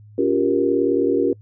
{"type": "chord", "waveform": "sine", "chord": "G half-diminished seventh", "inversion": "second", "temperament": "just", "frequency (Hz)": [282.2, 352.8, 392, 470.4], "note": ["Db4", "F4", "G4", "Bb4"], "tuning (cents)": [31, 18, 0, 16], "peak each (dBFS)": -21, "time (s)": [0.18, 1.33], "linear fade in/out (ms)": 5, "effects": ["noise-tail reverb RT60 0.1 s tail -26 dB re dry", "added 105 Hz sine -42 dBFS peak until 1.41 s"]}